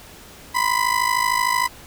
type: ring-modulated tone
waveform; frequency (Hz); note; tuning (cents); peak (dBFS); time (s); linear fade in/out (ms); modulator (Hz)
30% pulse; 1000; B5; +21; -12; 0.54-1.68; 20; 26.6
effects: pink hiss -43 dBFS RMS until 1.86 s